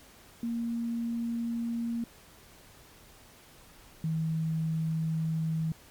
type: tone pair in turn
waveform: sine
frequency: 233.1 / 160.23 Hz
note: A#3 / E3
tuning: 0 / -49 cents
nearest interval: tritone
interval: 649 cents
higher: first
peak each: -29 / -27 dBFS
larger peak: second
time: 0.43-2.04 / 4.04-5.72 s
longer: second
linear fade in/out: 2 ms
effects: pink hiss -55 dBFS RMS until 5.9 s + MP3 96 kbps